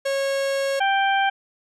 45% pulse tone, 548 Hz, C#5, 20 cents flat, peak -21 dBFS, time 0.05-0.8 s, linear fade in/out 10 ms
harmonic tone, 785 Hz, G5, 2 cents sharp, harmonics 1 / 2 / 3 / 4, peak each -19 / -23 / -29 / -30 dBFS, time 0.8-1.3 s, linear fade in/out 10 ms
effects low-pass 9000 Hz 12 dB/octave

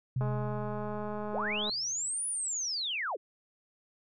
sine tone with exponential decay, 128.1 Hz, C3, 36 cents flat, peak -27 dBFS, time 0.16-2.1 s, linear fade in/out 5 ms, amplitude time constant 420 ms
click train, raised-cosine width 1 ms, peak -25 dBFS, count 313, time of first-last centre 0.21-1.696 s, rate 210 Hz
sine linear two-way sweep, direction up then down, 307.2 to 9950 to 307.2 Hz, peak -31 dBFS, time 1.33-3.17 s, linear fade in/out 20 ms, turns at 2.27 s
effects none

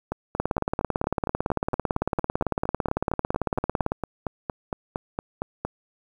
two click trains, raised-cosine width 1 ms, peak -9 / -13 dBFS, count 64 / 25, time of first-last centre 0.4-3.92 / 0.12-5.65 s, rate 17.9 / 4.34 Hz, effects 8-bit

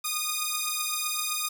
5% pulse beating tone pair, 1226 / 1233.8 Hz, D#6 / D#6, -26 / -15 cents, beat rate 7.8 Hz, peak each -19 / -18 dBFS, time 0.04-1.49 s, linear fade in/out 10 ms, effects none

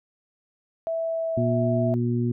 sine tone with pitch glide, 657 to 652.5 Hz, E5 to E5, -6 to -18 cents, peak -24 dBFS, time 0.87-1.94 s, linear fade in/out 0 ms, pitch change -12 cents, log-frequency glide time 1.05-1.48 s
harmonic tone, 120 Hz, B2, 49 cents flat, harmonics 1 / 2 / 3, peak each -24 / -25 / -30 dBFS, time 1.37-2.32 s, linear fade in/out 5 ms
effects none

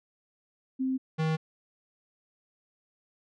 sine / square tone pair in turn, 261.6 / 158.39 Hz, C4 / D#3, 0 / +31 cents, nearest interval major sixth, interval 869 cents, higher first, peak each -26 dBFS, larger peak neither, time 0.79-0.98 / 1.18-1.37 s, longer neither, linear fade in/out 20 ms, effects low-pass 4000 Hz 12 dB/octave

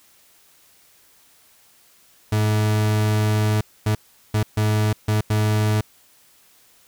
40% pulse tone bursts at uneven times, 106.8 Hz, G#2, 49 cents sharp, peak -16 dBFS, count 6, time 2.32-3.61 / 3.86-3.95 / 4.34-4.43 / 4.57-4.93 / 5.08-5.21 / 5.3-5.81 s, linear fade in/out 5 ms, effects white hiss -55 dBFS RMS until 6.87 s

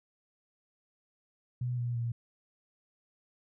sine tone with pitch steps, 123.47 / 120.58 / 117.76 Hz, B2 / B2 / A#2, 0 / -41 / +18 cents, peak -30 dBFS, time 1.61-2.12 s, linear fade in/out 5 ms, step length 170 ms, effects none

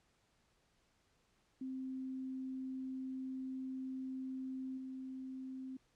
sine tone with level steps, 261.6 Hz, C4, in tune, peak -40 / -43 dBFS, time 1.61-5.77 s, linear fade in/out 5 ms, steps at 4.77 s, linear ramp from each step 10 ms, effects pink hiss -75 dBFS RMS until 5.95 s + low-pass 8000 Hz 12 dB/octave

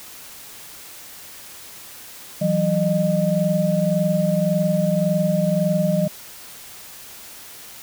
sine tone cluster, 166.2 / 188 / 611 Hz, E3 / F#3 / D#5, +15 / +28 / -32 cents, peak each -21 dBFS, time 2.41-6.08 s, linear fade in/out 10 ms, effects white hiss -40 dBFS RMS until 7.82 s

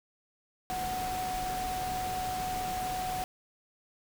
sine tone in noise, 740 Hz, F#5, in tune, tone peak -32 dBFS, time 0.7-3.24 s, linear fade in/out 0 ms, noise pink, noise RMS -39 dBFS, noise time 0.7-3.24 s, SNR +4 dB, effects none

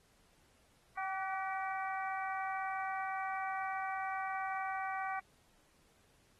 harmonic tone with a mistuned harmonic, 384.1 Hz, G4, 35 cents flat, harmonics 2 / 3 / 4 / 5 / 6, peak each -38 / -42 / -44 / -46 / -48 dBFS, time 0.97-5.2 s, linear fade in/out 10 ms, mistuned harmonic 4, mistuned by -39 cents, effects pink hiss -70 dBFS RMS until 6.39 s + AAC 32 kbps

